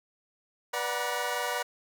20% pulse tone cluster, 489.1 / 588 / 742 / 953 Hz, B4 / D5 / F#5 / A#5, -17 / +2 / +5 / +38 cents, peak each -30 dBFS, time 0.73-1.63 s, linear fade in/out 10 ms, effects none

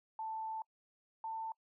sine tone pair in turn, 883 / 892.2 Hz, A5 / A5, +6 / +24 cents, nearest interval unison, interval 18 cents, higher second, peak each -38 / -38 dBFS, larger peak neither, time 0.19-0.62 / 1.24-1.52 s, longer first, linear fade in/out 2 ms, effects noise-tail reverb RT60 0.1 s tail -26 dB re dry

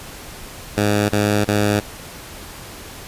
10% pulse tone bursts, 103.83 Hz, G#2, in tune, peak -7 dBFS, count 3, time 0.77-1.8 s, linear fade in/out 5 ms, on 320 ms, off 35 ms, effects pink hiss -36 dBFS RMS until 3.07 s + resampled to 32000 Hz

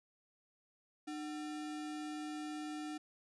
sine tone with sample-and-hold, 303 Hz, D#4, 46 cents flat, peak -40 dBFS, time 1.07-2.98 s, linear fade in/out 10 ms, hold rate 1050 Hz, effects resampled to 22050 Hz

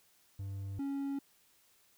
triangle tone pair in turn, 98.1 / 277.5 Hz, G2 / C#4, +2 / +2 cents, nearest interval octave + tritone, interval 1800 cents, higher second, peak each -36 / -32 dBFS, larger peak second, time 0.39-0.79 / 0.79-1.19 s, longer neither, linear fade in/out 5 ms, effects white hiss -68 dBFS RMS until 1.97 s

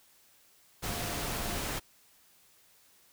sine tone in noise, 698.5 Hz, F5, in tune, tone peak -45 dBFS, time 0.87-1.58 s, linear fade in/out 20 ms, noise pink, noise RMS -35 dBFS, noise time 0.82-1.8 s, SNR -13 dB, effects white hiss -63 dBFS RMS until 3.12 s

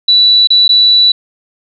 sine tone with dropouts, 3951 Hz, B7, in tune, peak -4 dBFS, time 0.08-1.12 s, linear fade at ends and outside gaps 5 ms, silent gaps 0.473-0.503 / 0.68-0.691 s, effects none

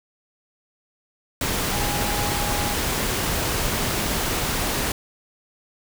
sine tone in noise, 824 Hz, G#5, 14 cents flat, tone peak -30 dBFS, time 1.73-2.74 s, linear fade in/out 2 ms, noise pink, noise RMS -24 dBFS, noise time 1.41-4.92 s, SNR -9 dB, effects none

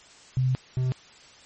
sine / triangle tone pair in turn, 129 / 128.18 Hz, C3 / C3, -24 / -35 cents, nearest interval unison, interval 11 cents, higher first, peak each -20 dBFS, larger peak neither, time 0.37-0.55 / 0.77-0.92 s, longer first, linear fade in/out 0 ms, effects white hiss -51 dBFS RMS until 1.45 s + MP3 32 kbps

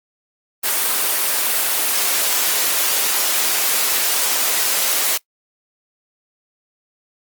white high-pass noise, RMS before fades -18 dBFS, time 0.63-5.18 s, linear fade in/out 20 ms, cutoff 380 Hz, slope 12 dB/octave, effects noise-tail reverb RT60 0.1 s tail -22 dB re dry + Opus 24 kbps

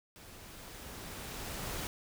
pink noise with level ramp, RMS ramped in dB -53 to -38 dBFS, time 0.16-1.87 s, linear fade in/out 0 ms, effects none

